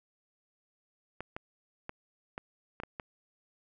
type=clicks; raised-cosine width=0.5 ms; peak=-23 dBFS; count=7; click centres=1.206 / 1.365 / 1.894 / 2.379 / 2.801 / 2.835 / 2.998 s; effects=none